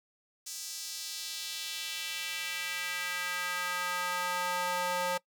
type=tone with high-pass filter sweep; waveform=square; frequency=179.1 Hz; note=F3; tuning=44 cents sharp; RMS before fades=-35 dBFS; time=0.46-5.18 s; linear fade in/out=10 ms; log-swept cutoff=6100 to 670 Hz; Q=1.6; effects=noise-tail reverb RT60 0.1 s tail -22 dB re dry